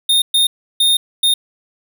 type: tone bursts at uneven times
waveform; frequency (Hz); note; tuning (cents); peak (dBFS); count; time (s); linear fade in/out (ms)
square; 3665; A#7; -30; -11; 4; 0.09-0.22 / 0.34-0.47 / 0.8-0.97 / 1.23-1.34; 5
effects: 8-bit